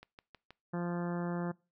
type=click train; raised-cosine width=0.3 ms; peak=-34 dBFS; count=4; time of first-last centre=0.03-0.506 s; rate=6.3 Hz
type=harmonic tone; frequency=174 Hz; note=F3; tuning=6 cents flat; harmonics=1 / 2 / 3 / 4 / 5 / 6 / 7 / 8 / 9 / 10; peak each=-34 / -40 / -44 / -46 / -48 / -50 / -51 / -52 / -53 / -54 dBFS; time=0.73-1.52 s; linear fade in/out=10 ms
effects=noise-tail reverb RT60 0.3 s tail -23 dB re dry